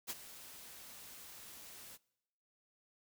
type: noise with ADSR envelope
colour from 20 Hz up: white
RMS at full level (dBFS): -39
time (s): 0.07-1.98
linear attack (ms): 32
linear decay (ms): 35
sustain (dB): -14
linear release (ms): 33
effects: noise-tail reverb RT60 0.9 s tail -24 dB re dry

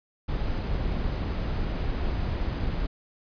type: noise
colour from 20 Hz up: brown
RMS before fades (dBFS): -28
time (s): 0.28-2.87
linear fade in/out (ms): 10
effects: resampled to 11025 Hz

